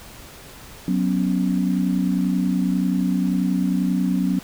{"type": "chord", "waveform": "sine", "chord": "F# suspended fourth", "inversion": "none", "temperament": "equal", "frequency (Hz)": [185, 246.9, 277.2], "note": ["F#3", "B3", "C#4"], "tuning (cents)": [0, 0, 0], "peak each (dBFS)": [-20, -24, -24], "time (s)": [0.88, 4.39], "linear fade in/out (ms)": 2, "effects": ["pink hiss -42 dBFS RMS until 4.43 s"]}